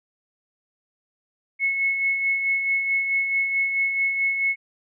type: tone with tremolo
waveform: sine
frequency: 2191 Hz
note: C#7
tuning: 21 cents flat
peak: -18 dBFS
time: 1.59-4.56 s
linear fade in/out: 50 ms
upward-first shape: sine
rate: 4.6 Hz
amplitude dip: 45%
effects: none